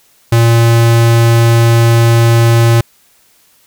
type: tone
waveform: square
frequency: 116.1 Hz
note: A#2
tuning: 7 cents flat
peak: -6 dBFS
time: 0.32-2.81 s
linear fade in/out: 5 ms
effects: white hiss -50 dBFS RMS until 3.66 s